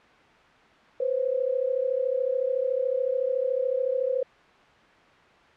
sine tone pair together, 500.2 / 534 Hz, B4 / C5, +22 / +35 cents, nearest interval minor second, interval 113 cents, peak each -26 dBFS, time 1-4.23 s, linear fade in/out 5 ms, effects white hiss -54 dBFS RMS until 5.56 s + low-pass 2000 Hz 12 dB/octave

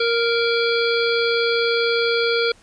harmonic tone with a mistuned harmonic, 466.2 Hz, A#4, in tune, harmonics 1 / 3 / 5 / 7 / 9 / 10, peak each -19 / -24 / -26 / -27 / -29 / -29 dBFS, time 0-2.52 s, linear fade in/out 5 ms, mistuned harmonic 7, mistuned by +46 cents, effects pink hiss -52 dBFS RMS until 2.62 s + resampled to 22050 Hz

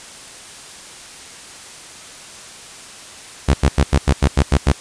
sawtooth tone bursts, 69.3 Hz, C#2, in tune, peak -6 dBFS, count 9, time 3.48-4.724 s, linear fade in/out 10 ms, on 60 ms, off 88 ms, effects white hiss -37 dBFS RMS until 4.8 s + resampled to 22050 Hz

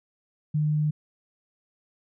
sine tone, 151.4 Hz, D#3, 47 cents flat, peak -21 dBFS, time 0.54-0.91 s, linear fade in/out 10 ms, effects none

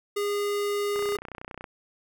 square tone, 408.9 Hz, G#4, 27 cents flat, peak -26 dBFS, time 0.16-1.17 s, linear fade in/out 10 ms
click train, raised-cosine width 0.5 ms, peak -23 dBFS, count 22, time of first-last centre 0.96-1.642 s, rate 30.8 Hz
effects none

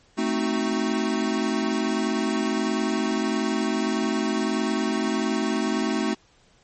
square chord, A diminished seventh, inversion none, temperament equal, 220 / 261.6 / 311.1 / 370 Hz, A3 / C4 / Eb4 / Gb4, 0 / 0 / 0 / 0 cents, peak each -27 / -29 / -29 / -30 dBFS, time 0.17-6.15 s, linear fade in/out 20 ms, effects pink hiss -59 dBFS RMS until 6.63 s + MP3 32 kbps

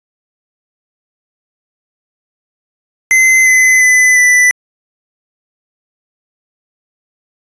square tone with pitch steps, 2056 / 2032 / 2009 / 1986 Hz, C7 / B6 / B6 / B6, -31 / +49 / +29 / +9 cents, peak -6 dBFS, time 3.11-4.51 s, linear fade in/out 0 ms, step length 350 ms, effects resampled to 22050 Hz

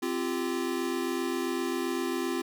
square chord, C suspended fourth, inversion none, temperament equal with one note detuned, 261.6 / 344.4 / 392 Hz, C4 / F4 / G4, 0 / -24 / 0 cents, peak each -34 / -32 / -36 dBFS, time 0.02-2.42 s, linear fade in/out 10 ms, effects none

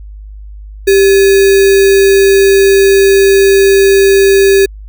sine tone with sample-and-hold, 392 Hz, G4, in tune, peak -3 dBFS, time 0.87-4.66 s, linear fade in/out 10 ms, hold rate 2100 Hz, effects added 51 Hz sine -26 dBFS peak until 4.88 s

